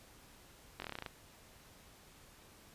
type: slowing click train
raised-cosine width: 0.3 ms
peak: -25 dBFS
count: 10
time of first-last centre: 0.8-1.062 s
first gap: 21 ms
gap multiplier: 1.08
effects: pink hiss -60 dBFS RMS until 2.74 s + resampled to 32000 Hz